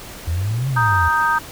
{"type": "exponential two-way sweep", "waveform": "sine", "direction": "up then down", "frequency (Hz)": [78.3, 138.59, 78.3], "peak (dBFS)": -18, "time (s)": [0.27, 1.09], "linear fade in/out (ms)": 10, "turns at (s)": 0.69}
{"type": "chord", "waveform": "sine", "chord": "Eb major", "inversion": "second", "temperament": "equal", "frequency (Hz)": [932.3, 1244.5, 1568], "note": ["Bb5", "Eb6", "G6"], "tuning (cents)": [0, 0, 0], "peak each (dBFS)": -19, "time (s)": [0.76, 1.39], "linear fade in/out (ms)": 10}
{"effects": ["pink hiss -36 dBFS RMS until 1.51 s"]}